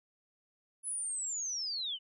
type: linear sweep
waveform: sine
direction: down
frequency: 10350 to 2911 Hz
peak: -34 dBFS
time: 0.83-1.99 s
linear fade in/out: 50 ms
effects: none